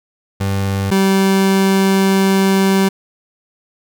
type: tone pair in turn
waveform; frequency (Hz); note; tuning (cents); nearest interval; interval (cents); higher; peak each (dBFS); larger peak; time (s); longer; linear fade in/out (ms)
30% pulse; 98 / 193.25; G2 / G3; 0 / -24; octave; 1176; second; -13 / -8; second; 0.4-0.91 / 0.91-2.89; second; 10
effects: none